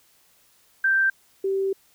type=tone pair in turn; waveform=sine; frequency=1568 / 387.9 Hz; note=G6 / G4; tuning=0 / -18 cents; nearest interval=2 octaves; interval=2418 cents; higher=first; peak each=-17 / -21 dBFS; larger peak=first; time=0.84-1.1 / 1.44-1.73 s; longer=second; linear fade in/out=5 ms; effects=white hiss -60 dBFS RMS until 1.94 s